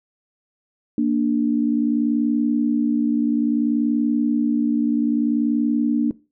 sine tone pair together, 233.1 / 293.7 Hz, A#3 / D4, 0 / 0 cents, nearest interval major third, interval 400 cents, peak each -19 dBFS, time 0.98-6.11 s, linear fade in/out 2 ms, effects noise-tail reverb RT60 0.3 s tail -20 dB re dry

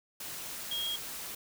sine tone in noise, 3265 Hz, G#7, 30 cents flat, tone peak -32 dBFS, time 0.71-0.96 s, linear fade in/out 5 ms, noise white, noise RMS -41 dBFS, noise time 0.2-1.35 s, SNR +6 dB, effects none

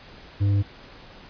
triangle tone with tanh clipping, 100.3 Hz, G2, 40 cents sharp, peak -19 dBFS, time 0.4-0.63 s, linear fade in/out 20 ms, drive 11 dB, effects pink hiss -46 dBFS RMS until 1.29 s + resampled to 11025 Hz

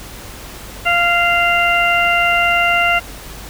harmonic tone, 694 Hz, F5, 11 cents flat, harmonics 1 / 2 / 3 / 4, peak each -17 / -17 / -17 / -17 dBFS, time 0.85-3 s, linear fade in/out 20 ms, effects added 50 Hz sine -36 dBFS peak until 3.49 s + pink hiss -34 dBFS RMS until 3.49 s

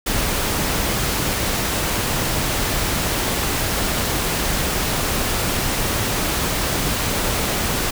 pink noise, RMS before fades -21 dBFS, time 0.06-7.91 s, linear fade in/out 10 ms, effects none

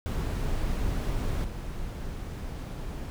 brown noise with level steps, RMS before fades -29 / -35 dBFS, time 0.06-3.1 s, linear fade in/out 0 ms, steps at 1.44 s, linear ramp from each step 5 ms, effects none

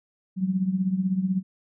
sine tone with tremolo, 187.8 Hz, F#3, 26 cents sharp, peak -18 dBFS, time 0.36-1.43 s, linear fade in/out 50 ms, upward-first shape triangle, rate 16 Hz, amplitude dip 80%, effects none

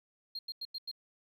sine tone bursts, 4218 Hz, C8, 13 cents sharp, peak -35 dBFS, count 5, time 0.35-0.914 s, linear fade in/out 5 ms, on 40 ms, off 91 ms, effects tanh soft clip ceiling -35 dBFS + 12-bit

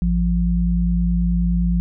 sine tone pair together, 55 / 174.61 Hz, A1 / F3, 0 / 0 cents, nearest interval octave + minor sixth, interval 2000 cents, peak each -18 dBFS, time 0.02-1.8 s, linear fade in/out 0 ms, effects none

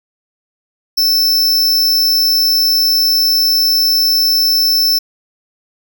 square tone, 5310 Hz, E8, 12 cents sharp, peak -10 dBFS, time 0.97-4.99 s, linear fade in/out 10 ms, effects none

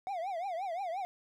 triangle tone with vibrato, 725 Hz, F#5, 35 cents flat, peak -32 dBFS, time 0.07-1.05 s, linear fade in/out 0 ms, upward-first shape triangle, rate 5.7 Hz, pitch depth 220 cents each way, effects none

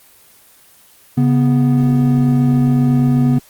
triangle tone pair together, 138.59 / 246.6 Hz, C#3 / B3, 0 / -2 cents, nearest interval minor seventh, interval 998 cents, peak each -11 dBFS, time 1.17-3.39 s, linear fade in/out 10 ms, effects white hiss -47 dBFS RMS until 3.49 s + Opus 24 kbps

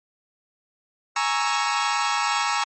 sawtooth chord, A# half-diminished seventh, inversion third, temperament equal, 830.6 / 932.3 / 1108.7 / 1318.5 Hz, G#5 / A#5 / C#6 / E6, 0 / 0 / 0 / 0 cents, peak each -23 dBFS, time 1.16-2.64 s, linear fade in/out 5 ms, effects MP3 32 kbps

